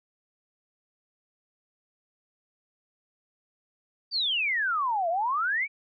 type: exponential two-way sweep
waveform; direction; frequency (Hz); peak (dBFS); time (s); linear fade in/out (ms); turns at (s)
sine; down then up; 4751 to 650 to 2360; -24; 4.11-5.68; 50; 5.09
effects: none